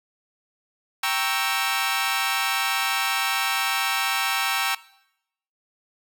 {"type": "chord", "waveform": "15% pulse", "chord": "G diminished seventh", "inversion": "none", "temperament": "equal", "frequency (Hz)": [784, 932.3, 1108.7, 1318.5], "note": ["G5", "Bb5", "Db6", "Fb6"], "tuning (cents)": [0, 0, 0, 0], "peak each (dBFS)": [-21, -22, -22, -21], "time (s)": [1.03, 4.75], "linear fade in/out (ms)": 5, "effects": ["noise-tail reverb RT60 0.8 s tail -20 dB re dry"]}